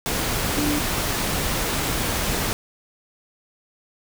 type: tone in noise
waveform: sine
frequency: 294.9 Hz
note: D4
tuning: 7 cents sharp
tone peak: -22 dBFS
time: 0.57-0.79 s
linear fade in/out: 0 ms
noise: pink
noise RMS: -24 dBFS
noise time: 0.06-2.53 s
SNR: -1 dB
effects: none